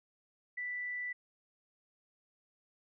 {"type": "tone", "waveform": "sine", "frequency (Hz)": 1975.5, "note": "B6", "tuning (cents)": 0, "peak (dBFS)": -36, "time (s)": [0.57, 1.13], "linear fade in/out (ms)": 10, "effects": []}